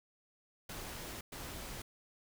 pink noise bursts at uneven times, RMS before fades -45 dBFS, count 2, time 0.69-1.21 / 1.32-1.82 s, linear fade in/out 5 ms, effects none

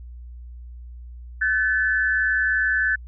sine tone pair together, 1517.2 / 1737 Hz, F#6 / A6, +43 / -23 cents, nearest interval major second, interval 234 cents, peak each -21 dBFS, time 1.41-2.96 s, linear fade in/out 10 ms, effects added 60 Hz sine -36 dBFS peak until 3.07 s

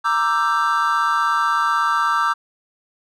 triangle chord, E half-diminished seventh, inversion second, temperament equal with one note detuned, 932.3 / 1174.7 / 1330.8 / 1568 Hz, Bb5 / D6 / E6 / G6, 0 / 0 / +16 / 0 cents, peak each -22 / -18 / -19 / -22 dBFS, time 0.04-2.34 s, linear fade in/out 20 ms, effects none

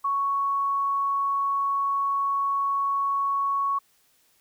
sine tone, 1111 Hz, C#6, 4 cents sharp, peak -22 dBFS, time 0.04-3.79 s, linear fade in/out 10 ms, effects white hiss -64 dBFS RMS until 4.4 s

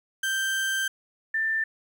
35% pulse / sine tone pair in turn, 1567 / 1781.4 Hz, G6 / A6, -1 / +21 cents, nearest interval major second, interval 222 cents, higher second, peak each -23 dBFS, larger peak neither, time 0.23-0.88 / 1.34-1.64 s, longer first, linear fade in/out 5 ms, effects 10-bit

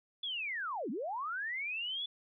sine linear two-way sweep, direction down then up, 3481 to 196 to 3481 Hz, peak -35 dBFS, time 0.23-2.06 s, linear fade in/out 5 ms, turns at 0.9 s, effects none

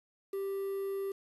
triangle tone with quantisation, 392 Hz, G4, in tune, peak -31 dBFS, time 0.33-1.12 s, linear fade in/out 5 ms, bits 9, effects resampled to 32000 Hz

